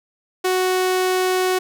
sawtooth tone, 370 Hz, F#4, in tune, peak -13 dBFS, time 0.44-1.59 s, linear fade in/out 10 ms, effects none

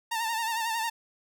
sawtooth tone with vibrato, 907 Hz, A#5, 48 cents flat, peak -24 dBFS, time 0.11-0.9 s, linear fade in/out 10 ms, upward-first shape sine, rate 11 Hz, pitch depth 56 cents each way, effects none

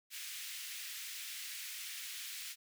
pink high-pass noise, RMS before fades -45 dBFS, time 0.1-2.56 s, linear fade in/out 50 ms, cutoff 2000 Hz, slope 24 dB/octave, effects none

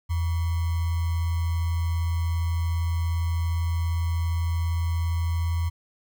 sine tone with sample-and-hold, 83.7 Hz, E2, 27 cents sharp, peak -22 dBFS, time 0.09-5.7 s, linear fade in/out 20 ms, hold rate 1050 Hz, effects none

